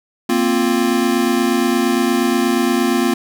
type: chord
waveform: square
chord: Bb suspended second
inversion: none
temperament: equal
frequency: 233.1 / 261.6 / 349.2 Hz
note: Bb3 / C4 / F4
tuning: 0 / 0 / 0 cents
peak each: -19 / -19 / -19 dBFS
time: 0.29-3.14 s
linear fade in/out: 5 ms
effects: none